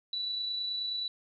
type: tone with amplitude modulation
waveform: sine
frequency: 3951 Hz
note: B7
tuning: in tune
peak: -30 dBFS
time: 0.13-1.08 s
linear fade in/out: 2 ms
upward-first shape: sine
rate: 29.4 Hz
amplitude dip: 30%
effects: none